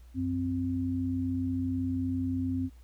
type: tone pair together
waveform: sine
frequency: 92.49 / 261.6 Hz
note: F#2 / C4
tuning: 0 / 0 cents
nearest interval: octave + tritone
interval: 1800 cents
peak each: -33 / -29 dBFS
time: 0.14-2.7 s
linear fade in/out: 50 ms
effects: added 60 Hz sine -49 dBFS peak until 2.83 s + pink hiss -66 dBFS RMS until 2.83 s